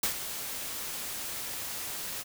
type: noise with ADSR envelope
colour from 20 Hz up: white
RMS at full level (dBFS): -27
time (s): 0.03-2.24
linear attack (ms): 4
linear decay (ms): 96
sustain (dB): -10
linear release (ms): 32
effects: none